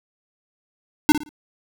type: tone with echo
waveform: square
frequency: 300.3 Hz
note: D4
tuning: 39 cents sharp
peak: -10 dBFS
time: 1.09-1.12 s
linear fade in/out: 0 ms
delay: 57 ms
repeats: 3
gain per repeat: -11 dB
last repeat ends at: 1.291 s
effects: none